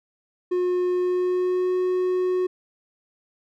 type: tone with pitch glide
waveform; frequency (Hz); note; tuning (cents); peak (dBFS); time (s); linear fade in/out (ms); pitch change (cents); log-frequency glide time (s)
triangle; 360 to 366.1; F#4 to F#4; -47 to -18; -18; 0.51-2.47; 10; +29; 0.88-1.74
effects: none